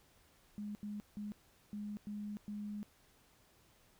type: tone bursts at uneven times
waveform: sine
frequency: 207.7 Hz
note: G#3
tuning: in tune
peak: -40 dBFS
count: 6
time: 0.58-0.75 / 0.83-1 / 1.17-1.32 / 1.73-1.97 / 2.07-2.37 / 2.48-2.83 s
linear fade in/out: 0 ms
effects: pink hiss -68 dBFS RMS until 3.99 s